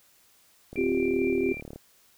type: click train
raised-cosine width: 2 ms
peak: -27 dBFS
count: 39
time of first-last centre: 0.73-1.76 s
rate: 36.9 Hz
type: tone with tremolo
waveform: sine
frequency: 2362 Hz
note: D7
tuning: 9 cents sharp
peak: -33 dBFS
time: 0.76-1.61 s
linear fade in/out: 0 ms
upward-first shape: triangle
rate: 4.4 Hz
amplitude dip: 50%
type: chord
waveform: sine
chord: C suspended fourth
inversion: none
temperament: equal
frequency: 261.6 / 349.2 / 392 Hz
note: C4 / F4 / G4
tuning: 0 / 0 / 0 cents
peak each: -28 / -28 / -26 dBFS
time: 0.77-1.53 s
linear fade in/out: 10 ms
effects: white hiss -61 dBFS RMS until 2.17 s